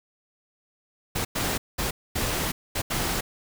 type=noise bursts at uneven times; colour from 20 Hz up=pink; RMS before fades=-27 dBFS; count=6; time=1.15-1.25 / 1.35-1.58 / 1.78-1.91 / 2.15-2.52 / 2.75-2.82 / 2.9-3.21 s; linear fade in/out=10 ms; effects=none